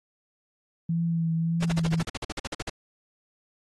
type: tone with vibrato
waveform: sine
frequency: 165.8 Hz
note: E3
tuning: 10 cents sharp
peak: -23 dBFS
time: 0.89-2.03 s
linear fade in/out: 5 ms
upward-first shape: triangle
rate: 1.7 Hz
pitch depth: 29 cents each way
type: noise bursts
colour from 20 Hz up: pink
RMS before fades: -31 dBFS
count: 15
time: 1.62-2.698 s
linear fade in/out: 5 ms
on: 28 ms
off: 47 ms
effects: low-pass 7000 Hz 12 dB/octave + AAC 32 kbps